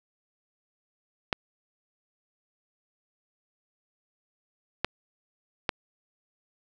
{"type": "clicks", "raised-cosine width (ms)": 0.3, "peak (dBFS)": -8, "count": 3, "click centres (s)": [1.328, 4.846, 5.692], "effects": []}